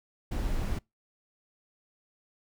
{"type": "noise", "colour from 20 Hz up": "brown", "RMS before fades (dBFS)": -30, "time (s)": [0.31, 0.79], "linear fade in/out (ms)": 10, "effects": ["noise-tail reverb RT60 0.2 s tail -25 dB re dry"]}